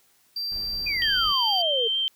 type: tone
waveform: triangle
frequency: 4699 Hz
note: D8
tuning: in tune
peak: -26 dBFS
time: 0.36-1.62 s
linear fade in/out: 5 ms
type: noise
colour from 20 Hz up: brown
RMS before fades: -41 dBFS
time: 0.51-1.33 s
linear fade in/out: 10 ms
type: exponential sweep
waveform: sine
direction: down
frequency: 2495 to 440 Hz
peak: -25 dBFS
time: 0.86-1.88 s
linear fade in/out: 10 ms
type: tone with vibrato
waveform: sine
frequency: 3136 Hz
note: G7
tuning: in tune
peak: -22 dBFS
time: 1.02-2.08 s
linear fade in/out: 0 ms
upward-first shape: sine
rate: 6.5 Hz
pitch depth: 10 cents each way
effects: white hiss -62 dBFS RMS until 2.15 s